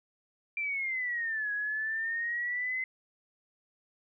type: exponential two-way sweep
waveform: sine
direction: down then up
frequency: 2370 to 1661.2 to 2057 Hz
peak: -30 dBFS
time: 0.57-2.84 s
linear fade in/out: 2 ms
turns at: 1.52 s
effects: none